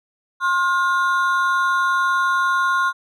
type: ring-modulated tone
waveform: triangle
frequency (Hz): 1244.5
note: D#6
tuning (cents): 0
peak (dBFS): -11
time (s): 0.4-2.93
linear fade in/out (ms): 50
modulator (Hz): 179
effects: none